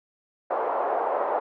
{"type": "band-pass noise", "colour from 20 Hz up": "white", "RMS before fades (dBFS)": -26, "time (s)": [0.5, 1.4], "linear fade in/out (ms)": 10, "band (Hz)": [470, 910], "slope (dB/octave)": 24, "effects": []}